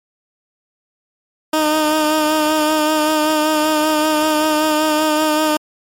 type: tone with vibrato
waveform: 15% pulse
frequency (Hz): 307.8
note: D#4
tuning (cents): -19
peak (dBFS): -7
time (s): 1.53-5.57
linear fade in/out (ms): 5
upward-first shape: sine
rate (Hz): 5.2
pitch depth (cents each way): 26
effects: MP3 64 kbps

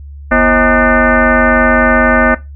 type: tone with frequency modulation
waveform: sine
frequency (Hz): 630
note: D#5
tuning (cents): +21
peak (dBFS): -6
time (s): 0.31-2.35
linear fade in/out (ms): 10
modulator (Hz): 291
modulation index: 4.2
effects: noise-tail reverb RT60 0.2 s tail -17 dB re dry + added 71 Hz sine -27 dBFS peak until 2.55 s

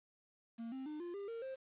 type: tone with pitch steps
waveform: triangle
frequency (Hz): 230 / 264.2 / 303.5 / 348.6 / 400.5 / 460 / 528.4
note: A#3 / C4 / D#4 / F4 / G4 / A#4 / C5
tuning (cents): -23 / +17 / -43 / -3 / +37 / -23 / +17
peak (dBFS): -40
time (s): 0.58-1.56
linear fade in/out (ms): 20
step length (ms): 140
effects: resampled to 8000 Hz + 11-bit

